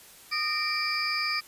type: tone cluster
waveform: sine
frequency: 1229 / 1836 / 2346 / 4688 / 5030 Hz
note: D#6 / A#6 / D7 / D8 / D#8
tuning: -22 / -27 / -2 / -4 / +18 cents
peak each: -33 / -36 / -30 / -33 / -33 dBFS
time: 0.31-1.41 s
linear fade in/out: 20 ms
effects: white hiss -51 dBFS RMS until 1.47 s + resampled to 32000 Hz